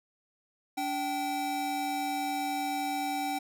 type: tone pair together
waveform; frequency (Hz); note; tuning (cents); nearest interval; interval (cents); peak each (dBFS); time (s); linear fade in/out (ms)
square; 287.9 / 773.9; D4 / G5; -34 / -22; octave + perfect fourth; 1712; -36 / -32; 0.77-3.39; 10
effects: none